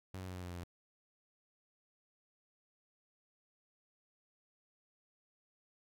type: tone with pitch steps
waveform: sawtooth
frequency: 94.1 / 92.86 / 91.63 / 90.42 / 89.23 / 88.05 / 86.89 Hz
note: F#2 / F#2 / F#2 / F#2 / F2 / F2 / F2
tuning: +30 / +7 / -16 / -39 / +38 / +15 / -8 cents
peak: -39 dBFS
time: 0.14-0.637 s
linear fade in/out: 0 ms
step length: 71 ms
effects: none